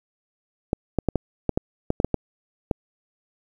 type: clicks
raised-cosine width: 2 ms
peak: -7 dBFS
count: 11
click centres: 0.731 / 0.987 / 1.087 / 1.157 / 1.493 / 1.575 / 1.904 / 2.001 / 2.046 / 2.143 / 2.712 s
effects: 8-bit